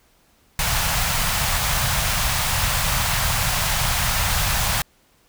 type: band-stop noise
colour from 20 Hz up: pink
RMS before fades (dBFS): -21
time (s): 0.59-4.82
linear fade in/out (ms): 2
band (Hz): 160 to 690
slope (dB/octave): 24
effects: pink hiss -59 dBFS RMS until 5.28 s